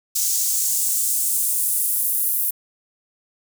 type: noise with high-pass filter sweep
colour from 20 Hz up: white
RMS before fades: -21 dBFS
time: 0.15-2.51 s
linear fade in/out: 10 ms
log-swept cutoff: 6300 to 12000 Hz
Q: 1.8
effects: none